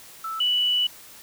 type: tone pair in turn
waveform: sine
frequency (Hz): 1318.5 / 2960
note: E6 / F#7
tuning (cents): 0 / 0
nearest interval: octave + major second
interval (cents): 1400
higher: second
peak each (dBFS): -28 / -19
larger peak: second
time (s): 0.24-0.4 / 0.4-0.87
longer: second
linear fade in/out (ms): 5
effects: white hiss -46 dBFS RMS until 1.22 s